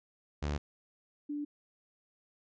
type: tone pair in turn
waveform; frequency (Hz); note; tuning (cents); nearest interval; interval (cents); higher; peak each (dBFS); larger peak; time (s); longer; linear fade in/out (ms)
sawtooth / sine; 73.42 / 292.7; D2 / D4; 0 / -6; 2 octaves; 2394; second; -28 / -34; first; 0.42-0.58 / 1.29-1.45; neither; 10
effects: resampled to 16000 Hz